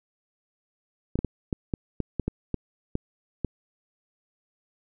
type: clicks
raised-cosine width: 3 ms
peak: -13 dBFS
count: 11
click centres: 1.156 / 1.19 / 1.247 / 1.528 / 1.738 / 2.003 / 2.197 / 2.28 / 2.543 / 2.954 / 3.447 s
effects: none